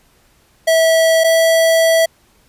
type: tone pair in turn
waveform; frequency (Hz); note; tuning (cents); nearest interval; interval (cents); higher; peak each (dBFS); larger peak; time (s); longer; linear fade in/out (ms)
square; 651 / 654.7; E5 / E5; -22 / -12; unison; 10; second; -10; neither; 0.67-1.24 / 1.24-2.06; second; 10
effects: pink hiss -54 dBFS RMS until 2.48 s + resampled to 32000 Hz